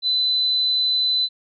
sine tone, 4014 Hz, B7, 27 cents sharp, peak -17 dBFS, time 0.02-1.29 s, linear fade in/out 50 ms, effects none

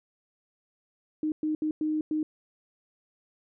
sine tone bursts at uneven times, 308.5 Hz, D#4, 15 cents flat, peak -25 dBFS, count 5, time 1.23-1.32 / 1.43-1.55 / 1.62-1.71 / 1.81-2.01 / 2.11-2.23 s, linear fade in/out 2 ms, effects none

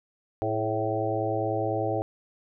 harmonic tone with a mistuned harmonic, 110 Hz, A2, in tune, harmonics 1 / 3 / 4 / 5 / 6 / 7, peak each -32 / -32 / -32 / -32 / -32 / -32 dBFS, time 0.42-2.02 s, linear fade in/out 0 ms, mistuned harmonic 4, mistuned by -55 cents, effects none

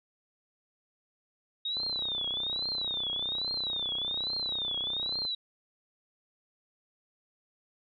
sine tone with vibrato, 3729 Hz, A#7, in tune, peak -30 dBFS, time 1.65-5.35 s, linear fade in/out 5 ms, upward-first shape triangle, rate 1.2 Hz, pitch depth 220 cents each way
click train, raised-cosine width 1 ms, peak -30 dBFS, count 111, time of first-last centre 1.77-5.251 s, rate 31.6 Hz
effects none

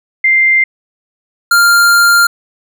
sine / square tone pair in turn, 2093 / 1396.9 Hz, C7 / F6, 0 / 0 cents, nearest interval perfect fifth, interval 700 cents, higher first, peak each -6 dBFS, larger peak neither, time 0.24-0.64 / 1.51-2.27 s, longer second, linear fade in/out 5 ms, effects none

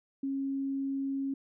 sine tone, 272.8 Hz, C#4, 28 cents flat, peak -30 dBFS, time 0.23-1.34 s, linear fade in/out 5 ms, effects none

